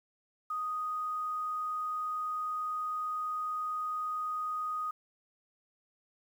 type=tone with quantisation; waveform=sine; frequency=1244.5 Hz; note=D#6; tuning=in tune; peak=-32 dBFS; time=0.5-4.91 s; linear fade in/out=5 ms; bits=10; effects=none